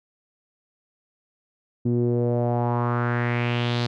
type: tone with low-pass filter sweep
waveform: sawtooth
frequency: 120 Hz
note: B2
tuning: 49 cents flat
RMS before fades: -23 dBFS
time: 1.85-3.87 s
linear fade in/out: 10 ms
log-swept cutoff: 290 to 4400 Hz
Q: 3.3
effects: none